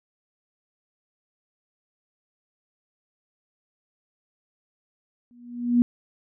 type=tone with exponential growth; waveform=sine; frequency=241.2 Hz; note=B3; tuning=41 cents flat; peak=-12 dBFS; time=5.31-5.82 s; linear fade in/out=0 ms; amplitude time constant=110 ms; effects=none

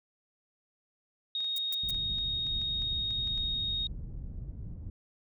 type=tone; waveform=sine; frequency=3732 Hz; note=A#7; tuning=1 cent sharp; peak=-30 dBFS; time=1.35-3.87 s; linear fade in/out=2 ms
type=clicks; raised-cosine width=0.2 ms; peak=-34 dBFS; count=12; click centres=1.405 / 1.445 / 1.723 / 1.897 / 1.946 / 2.185 / 2.468 / 2.616 / 2.821 / 3.107 / 3.274 / 3.377 s
type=noise bursts; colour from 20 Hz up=violet; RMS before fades=-39 dBFS; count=3; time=1.56-1.909 s; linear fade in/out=2 ms; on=23 ms; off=140 ms
type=low-pass noise; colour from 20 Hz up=pink; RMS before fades=-40 dBFS; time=1.83-4.9 s; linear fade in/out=5 ms; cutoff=130 Hz; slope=12 dB/octave
effects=none

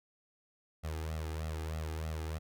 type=tone with flanger; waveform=sawtooth; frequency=79 Hz; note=D#2; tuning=27 cents sharp; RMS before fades=-38 dBFS; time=0.83-2.39 s; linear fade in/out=20 ms; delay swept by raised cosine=1.5 to 2.5 ms; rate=3.2 Hz; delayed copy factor=+0.75; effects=none

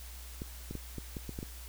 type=clicks; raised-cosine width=3 ms; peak=-26 dBFS; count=8; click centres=0.419 / 0.71 / 0.753 / 0.983 / 1.168 / 1.293 / 1.389 / 1.429 s; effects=added 60 Hz sine -45 dBFS peak until 1.68 s + white hiss -51 dBFS RMS until 1.68 s

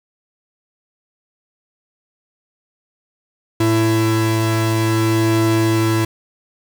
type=tone pair together; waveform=45% pulse; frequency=110.91 / 333.3 Hz; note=A2 / E4; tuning=+14 / +19 cents; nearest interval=octave + perfect fifth; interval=1905 cents; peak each=-17 dBFS; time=3.6-6.05 s; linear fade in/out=5 ms; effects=7-bit

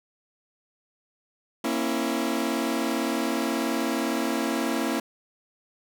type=tone cluster; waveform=sawtooth; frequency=233.9 / 272.9 / 331.8 Hz; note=A#3 / C#4 / E4; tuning=+6 / -27 / +11 cents; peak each=-25 dBFS; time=1.64-5 s; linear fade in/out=5 ms; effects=none

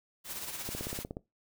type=noise with tremolo; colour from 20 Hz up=white; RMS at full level=-38 dBFS; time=0.24-1.05 s; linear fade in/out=50 ms; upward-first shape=sine; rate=17 Hz; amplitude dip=50%
type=click train; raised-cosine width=2 ms; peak=-24 dBFS; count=9; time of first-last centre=0.69-1.169 s; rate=16.7 Hz
effects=noise-tail reverb RT60 0.2 s tail -20 dB re dry

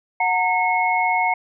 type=tone cluster; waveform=sine; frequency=734 / 917 / 2177 Hz; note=F#5 / A#5 / C#7; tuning=-14 / -29 / -32 cents; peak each=-21 dBFS; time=0.2-1.34 s; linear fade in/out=5 ms; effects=none

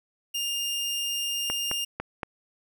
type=tone; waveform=sawtooth; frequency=2812 Hz; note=F7; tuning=11 cents sharp; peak=-24 dBFS; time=0.34-1.85 s; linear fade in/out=10 ms
type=clicks; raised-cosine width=0.5 ms; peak=-15 dBFS; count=4; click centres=1.5 / 1.714 / 2 / 2.232 s
effects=none

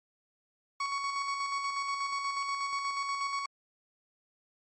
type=tone with tremolo; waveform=35% pulse; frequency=1116 Hz; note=C#6; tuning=11 cents sharp; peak=-28 dBFS; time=0.8-3.46 s; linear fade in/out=5 ms; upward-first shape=square; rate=8.3 Hz; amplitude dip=35%; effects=MP3 32 kbps

